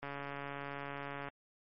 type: click train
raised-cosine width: 0.5 ms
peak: -27 dBFS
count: 178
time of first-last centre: 0.03-1.285 s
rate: 141 Hz
effects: MP3 32 kbps